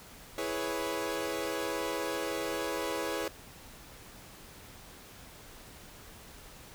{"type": "chord", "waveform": "sawtooth", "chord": "C# minor seventh", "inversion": "first", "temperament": "equal", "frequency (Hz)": [329.6, 415.3, 493.9, 554.4], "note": ["E4", "G#4", "B4", "C#5"], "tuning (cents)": [0, 0, 0, 0], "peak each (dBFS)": -34, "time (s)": [0.38, 3.28], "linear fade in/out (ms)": 2, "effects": ["pink hiss -51 dBFS RMS until 6.74 s"]}